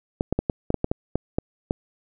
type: clicks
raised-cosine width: 2 ms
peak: -8 dBFS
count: 11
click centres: 0.209 / 0.326 / 0.39 / 0.498 / 0.704 / 0.743 / 0.844 / 0.915 / 1.156 / 1.385 / 1.709 s
effects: none